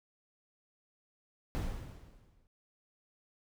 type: noise with exponential decay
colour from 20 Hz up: brown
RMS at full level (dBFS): -32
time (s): 1.55-2.47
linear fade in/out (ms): 0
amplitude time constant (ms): 200
effects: none